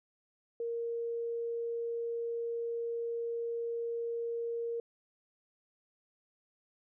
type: tone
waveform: sine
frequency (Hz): 466.2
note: A#4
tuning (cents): 0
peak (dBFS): -33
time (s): 0.6-4.8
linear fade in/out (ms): 2
effects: none